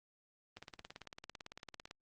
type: click train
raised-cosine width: 0.2 ms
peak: -30 dBFS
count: 25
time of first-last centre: 0.57-1.911 s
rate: 17.9 Hz
effects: Opus 24 kbps